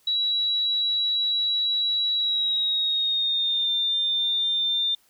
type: tone with pitch glide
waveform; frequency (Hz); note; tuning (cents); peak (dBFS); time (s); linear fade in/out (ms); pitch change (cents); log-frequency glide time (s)
sine; 3902 to 3599; B7 to A7; -22 to +38; -21; 0.07-4.95; 5; -140; 2.16-3.71
effects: white hiss -62 dBFS RMS until 5.09 s

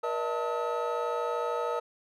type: tone cluster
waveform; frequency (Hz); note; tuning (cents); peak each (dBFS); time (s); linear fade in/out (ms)
triangle; 477.8 / 595 / 648 / 890 / 1279; A#4 / D5 / E5 / A5 / D#6; +43 / +22 / -30 / +20 / +47; -30 / -35 / -35 / -34 / -33; 0.03-1.8; 10
effects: none

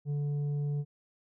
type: tone with tanh clipping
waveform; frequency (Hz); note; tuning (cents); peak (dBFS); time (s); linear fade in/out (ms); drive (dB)
sine; 145.2; D3; -19; -30; 0.05-0.85; 50; 5
effects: none

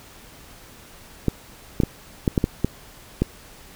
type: clicks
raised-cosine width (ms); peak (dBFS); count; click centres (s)
3; -5; 8; 1.283 / 1.802 / 1.835 / 2.278 / 2.378 / 2.441 / 2.646 / 3.22
effects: pink hiss -46 dBFS RMS until 3.75 s

